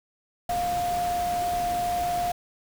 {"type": "tone in noise", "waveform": "sine", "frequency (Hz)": 705, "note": "F5", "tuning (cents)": 16, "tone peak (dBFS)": -24, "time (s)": [0.49, 2.32], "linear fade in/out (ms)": 5, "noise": "pink", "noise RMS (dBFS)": -36, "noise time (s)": [0.49, 2.32], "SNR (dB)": 9, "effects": []}